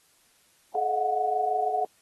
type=tone cluster; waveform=sine; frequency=428.9 / 632 / 712 / 738 Hz; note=A4 / D#5 / F5 / F#5; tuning=-44 / +27 / +33 / -5 cents; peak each=-31 / -34 / -31 / -25 dBFS; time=0.75-1.85 s; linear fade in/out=2 ms; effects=white hiss -63 dBFS RMS until 2.01 s + AAC 32 kbps